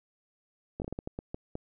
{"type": "slowing click train", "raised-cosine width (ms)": 2, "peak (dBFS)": -22, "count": 10, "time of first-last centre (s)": [0.8, 1.554], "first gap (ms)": 19, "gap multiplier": 1.35, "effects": []}